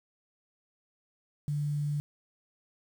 sine tone, 146.8 Hz, D3, in tune, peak -28 dBFS, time 1.48-2 s, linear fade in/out 0 ms, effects 9-bit

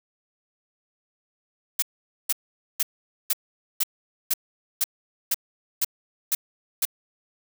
blue noise bursts, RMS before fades -22 dBFS, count 11, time 1.79-6.853 s, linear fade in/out 5 ms, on 33 ms, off 470 ms, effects none

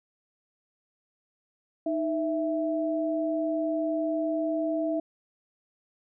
sine tone pair together, 312 / 659.3 Hz, D#4 / E5, +5 / 0 cents, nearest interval octave + minor second, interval 1295 cents, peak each -28 dBFS, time 1.86-5 s, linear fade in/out 5 ms, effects none

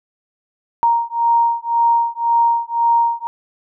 sine beating tone pair, 932.3 / 934.2 Hz, A#5 / A#5, 0 / +3 cents, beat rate 1.9 Hz, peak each -16 dBFS, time 0.83-3.27 s, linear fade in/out 0 ms, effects none

